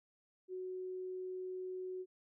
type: tone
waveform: sine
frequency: 370 Hz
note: F#4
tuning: in tune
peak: -40 dBFS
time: 0.48-2.06 s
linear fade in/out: 50 ms
effects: none